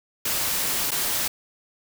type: noise with dropouts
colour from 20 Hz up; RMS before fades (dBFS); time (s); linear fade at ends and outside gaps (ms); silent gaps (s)
white; -25; 0.25-1.28; 5; 0.908-0.916
effects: none